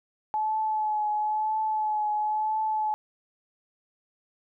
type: tone with vibrato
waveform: sine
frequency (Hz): 857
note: A5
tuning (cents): -46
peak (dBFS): -24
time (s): 0.34-2.94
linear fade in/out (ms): 0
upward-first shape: triangle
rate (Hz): 0.99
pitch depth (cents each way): 30
effects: none